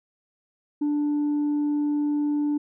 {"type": "tone", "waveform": "sine", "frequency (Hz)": 294, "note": "D4", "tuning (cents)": 2, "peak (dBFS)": -19, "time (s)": [0.81, 2.58], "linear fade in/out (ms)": 10, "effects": ["tanh soft clip ceiling -20 dBFS"]}